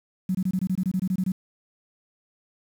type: tone bursts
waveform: sine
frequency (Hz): 185.9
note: F#3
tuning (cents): +8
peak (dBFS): -21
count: 13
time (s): 0.29-1.32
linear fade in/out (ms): 5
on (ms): 58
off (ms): 23
effects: 8-bit